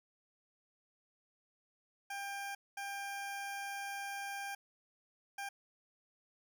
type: tone bursts at uneven times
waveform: 20% pulse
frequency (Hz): 797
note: G5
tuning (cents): +28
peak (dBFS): -35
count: 3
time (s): 2.1-2.55 / 2.77-4.55 / 5.38-5.49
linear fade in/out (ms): 5
effects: none